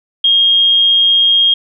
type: tone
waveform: sine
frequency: 3242 Hz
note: G#7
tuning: 42 cents flat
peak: -7 dBFS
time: 0.24-1.54 s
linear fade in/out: 5 ms
effects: none